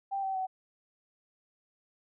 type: tone with pitch steps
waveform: sine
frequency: 786 / 769.8 / 754 Hz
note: G5 / G5 / F#5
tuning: +4 / -32 / +32 cents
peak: -30 dBFS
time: 0.11-0.47 s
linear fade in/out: 20 ms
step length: 120 ms
effects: none